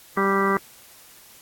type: harmonic tone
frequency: 196 Hz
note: G3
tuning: in tune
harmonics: 1 / 2 / 3 / 4 / 5 / 6 / 7 / 8 / 10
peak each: -25 / -23 / -34 / -34 / -29 / -23 / -32 / -30 / -29 dBFS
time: 0.17-0.57 s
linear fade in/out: 2 ms
effects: white hiss -49 dBFS RMS until 1.41 s + AAC 64 kbps